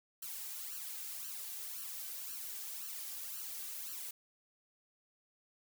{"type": "noise with flanger", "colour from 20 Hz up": "blue", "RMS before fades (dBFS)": -44, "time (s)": [0.22, 4.11], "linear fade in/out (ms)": 5, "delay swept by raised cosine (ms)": [0.68, 2.58], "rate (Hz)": 1.9, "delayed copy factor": 0.95, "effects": []}